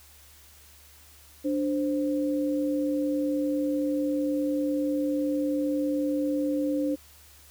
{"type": "tone pair together", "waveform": "sine", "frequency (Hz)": [293.7, 523.3], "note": ["D4", "C5"], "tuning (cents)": [0, 0], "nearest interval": "minor seventh", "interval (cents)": 1000, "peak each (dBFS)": [-25, -30], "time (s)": [1.44, 6.96], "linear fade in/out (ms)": 20, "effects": ["added 73 Hz sine -56 dBFS peak until 7.5 s", "white hiss -54 dBFS RMS until 7.5 s"]}